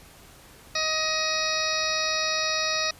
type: harmonic tone with a mistuned harmonic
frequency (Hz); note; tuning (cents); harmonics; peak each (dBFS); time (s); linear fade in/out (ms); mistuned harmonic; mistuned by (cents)
628; D#5; +16; 1 / 2 / 3 / 4 / 6 / 7 / 8 / 9; -32 / -32 / -32 / -32 / -32 / -32 / -32 / -32; 0.75-2.91; 5; 6; +26
effects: pink hiss -50 dBFS RMS until 2.99 s + resampled to 32000 Hz